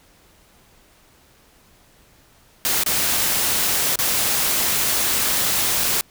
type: noise with dropouts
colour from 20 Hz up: white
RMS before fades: -20 dBFS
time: 2.65-6.01 s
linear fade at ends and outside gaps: 0 ms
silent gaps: 2.835-2.862 / 3.957-3.989 / 5.837-5.841 s
effects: pink hiss -54 dBFS RMS until 6.1 s